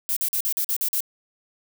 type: noise bursts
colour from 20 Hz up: violet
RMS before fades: -24 dBFS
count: 8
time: 0.09-1.005 s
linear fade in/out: 0 ms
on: 75 ms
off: 45 ms
effects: none